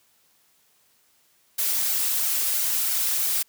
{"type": "noise with flanger", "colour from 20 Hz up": "blue", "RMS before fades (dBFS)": -24, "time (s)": [1.58, 3.43], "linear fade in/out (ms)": 10, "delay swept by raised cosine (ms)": [1.3, 4.4], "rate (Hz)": 3, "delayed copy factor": 0.65, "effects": ["white hiss -63 dBFS RMS until 3.48 s", "high-pass 60 Hz 12 dB/octave"]}